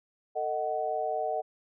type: chord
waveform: sine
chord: D# diminished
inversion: second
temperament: just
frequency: 448 / 622.3 / 746.7 Hz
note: A4 / D#5 / F#5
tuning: +31 / 0 / +16 cents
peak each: -35 / -32 / -31 dBFS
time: 0.35-1.42 s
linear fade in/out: 20 ms
effects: none